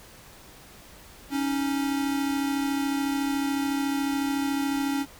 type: tone pair together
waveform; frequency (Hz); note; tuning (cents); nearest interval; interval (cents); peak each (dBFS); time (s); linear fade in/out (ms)
square; 277.2 / 311.1; C#4 / D#4; 0 / 0; major second; 200; -26 / -33; 1.3-5.06; 50
effects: pink hiss -49 dBFS RMS until 5.19 s